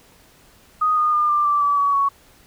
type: tone with pitch steps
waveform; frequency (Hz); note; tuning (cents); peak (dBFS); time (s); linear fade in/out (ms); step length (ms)
sine; 1244.5 / 1225.2 / 1206.3 / 1187.6 / 1169.2 / 1151.1 / 1133.3 / 1115.8; D#6 / D#6 / D6 / D6 / D6 / D6 / C#6 / C#6; 0 / -27 / +46 / +19 / -8 / -35 / +38 / +11; -15; 0.81-2.09; 10; 160
effects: pink hiss -52 dBFS RMS until 2.46 s